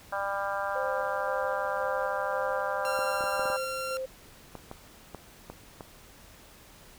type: harmonic tone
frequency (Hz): 198.5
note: G3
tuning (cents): +22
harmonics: 3 / 4 / 5 / 6 / 7 / 8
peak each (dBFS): -34 / -35 / -36 / -37 / -37 / -38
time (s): 0.12-3.57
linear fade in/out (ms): 10
type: tone with tremolo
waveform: sine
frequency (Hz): 523.3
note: C5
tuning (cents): 0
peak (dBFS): -31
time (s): 0.75-4.06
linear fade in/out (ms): 10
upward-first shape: square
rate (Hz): 1.9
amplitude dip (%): 35
type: tone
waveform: sawtooth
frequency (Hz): 1374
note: F6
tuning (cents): -29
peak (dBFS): -30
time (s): 2.85-3.97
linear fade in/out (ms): 0
type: clicks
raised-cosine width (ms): 1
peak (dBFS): -25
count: 11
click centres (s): 2.99 / 3.208 / 3.239 / 3.395 / 3.456 / 3.501 / 4.553 / 4.714 / 5.147 / 5.5 / 5.808
effects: pink hiss -53 dBFS RMS until 6.98 s